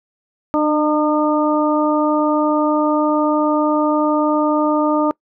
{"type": "harmonic tone with a mistuned harmonic", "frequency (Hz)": 303.5, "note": "D#4", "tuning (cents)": -43, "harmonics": [1, 2, 3, 4], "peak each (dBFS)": [-16, -19, -21, -22], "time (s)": [0.54, 5.11], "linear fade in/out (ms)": 0, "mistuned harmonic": 1, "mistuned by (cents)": -17, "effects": ["noise-tail reverb RT60 0.1 s tail -24 dB re dry"]}